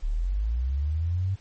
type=linear sweep; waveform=sine; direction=up; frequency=33.08 to 98.4 Hz; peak=-23 dBFS; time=0.02-1.36 s; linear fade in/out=20 ms; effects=pink hiss -57 dBFS RMS until 1.4 s + MP3 32 kbps